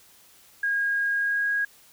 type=tone with pitch glide; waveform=sine; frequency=1631 to 1643.3 Hz; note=G#6 to G#6; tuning=-32 to -19 cents; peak=-22 dBFS; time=0.63-1.65 s; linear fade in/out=5 ms; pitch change=+13 cents; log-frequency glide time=1.16-1.51 s; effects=white hiss -55 dBFS RMS until 1.92 s